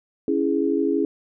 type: chord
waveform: sine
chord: C# minor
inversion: none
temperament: equal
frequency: 277.2 / 329.6 / 415.3 Hz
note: C#4 / E4 / G#4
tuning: 0 / 0 / 0 cents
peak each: -23 dBFS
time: 0.28-1.05 s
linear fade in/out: 2 ms
effects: none